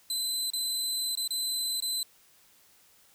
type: tone with dropouts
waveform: 25% pulse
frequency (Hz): 4039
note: B7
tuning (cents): +38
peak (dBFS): -24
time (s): 0.1-2.03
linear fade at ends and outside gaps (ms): 2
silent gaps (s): 0.503-0.534 / 1.153-1.173 / 1.277-1.306 / 1.803-1.823
effects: white hiss -61 dBFS RMS until 3.14 s